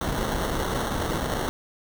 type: noise with sample-and-hold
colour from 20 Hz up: pink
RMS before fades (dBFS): -27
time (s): 0.01-1.49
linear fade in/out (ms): 0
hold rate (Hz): 2450
effects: none